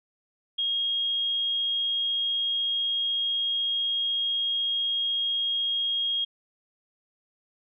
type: tone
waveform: sine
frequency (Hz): 3262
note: G#7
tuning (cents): -32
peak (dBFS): -24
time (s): 0.58-6.25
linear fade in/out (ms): 10
effects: none